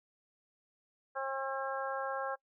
harmonic tone, 269.2 Hz, C4, 49 cents sharp, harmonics 2 / 3 / 4 / 5 / 6, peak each -38 / -40 / -41 / -42 / -43 dBFS, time 1.15-2.36 s, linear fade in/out 20 ms, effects noise-tail reverb RT60 0.1 s tail -25 dB re dry

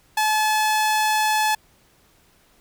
sawtooth tone, 860 Hz, A5, 40 cents flat, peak -14 dBFS, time 0.17-1.55 s, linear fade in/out 5 ms, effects pink hiss -58 dBFS RMS until 2.6 s

